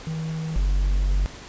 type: tone pair in turn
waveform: triangle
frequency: 159.6 / 47.45 Hz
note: D#3 / F#1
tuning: +44 / +44 cents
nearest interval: octave + major sixth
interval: 2100 cents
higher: first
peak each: -24 / -16 dBFS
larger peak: second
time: 0.07-0.56 / 0.56-1.26 s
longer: second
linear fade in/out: 0 ms
effects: pink hiss -41 dBFS RMS until 1.48 s + resampled to 16000 Hz